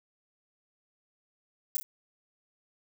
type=noise with echo; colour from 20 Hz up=violet; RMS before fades=-28 dBFS; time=1.75-1.77 s; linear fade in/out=0 ms; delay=30 ms; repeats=2; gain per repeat=-7 dB; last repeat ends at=1.83 s; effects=none